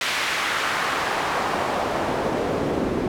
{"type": "noise with band-pass filter sweep", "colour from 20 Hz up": "pink", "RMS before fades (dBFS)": -24, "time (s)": [0.01, 3.08], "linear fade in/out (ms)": 2, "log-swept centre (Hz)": [2400, 300], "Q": 1, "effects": []}